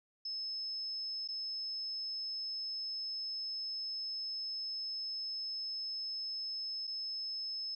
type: tone with dropouts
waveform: sine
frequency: 5210 Hz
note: E8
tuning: 21 cents flat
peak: -37 dBFS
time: 0.25-7.75 s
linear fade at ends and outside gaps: 5 ms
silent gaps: 1.277-1.286 / 6.871-6.875 s
effects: none